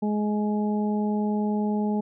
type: harmonic tone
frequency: 210 Hz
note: G#3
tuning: 19 cents sharp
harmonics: 1 / 2 / 3 / 4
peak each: -23 / -31 / -38 / -34 dBFS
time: 0.02-2.01 s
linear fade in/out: 10 ms
effects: none